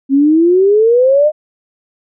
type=exponential sweep; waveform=sine; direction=up; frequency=265.7 to 622.3 Hz; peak=-6 dBFS; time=0.09-1.32 s; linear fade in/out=50 ms; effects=none